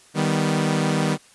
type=chord; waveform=sawtooth; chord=Eb augmented; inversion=none; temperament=equal; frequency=155.56 / 196 / 246.9 Hz; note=Eb3 / G3 / B3; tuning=0 / 0 / 0 cents; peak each=-18 / -20 / -22 dBFS; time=0.14-1.18 s; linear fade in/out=50 ms; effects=white hiss -52 dBFS RMS until 1.34 s + resampled to 24000 Hz